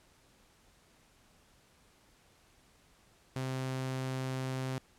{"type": "tone", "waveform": "sawtooth", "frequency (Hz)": 130.81, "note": "C3", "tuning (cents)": 0, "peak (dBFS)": -30, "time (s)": [3.36, 4.78], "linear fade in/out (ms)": 0, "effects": ["pink hiss -65 dBFS RMS until 4.98 s", "low-pass 11000 Hz 12 dB/octave"]}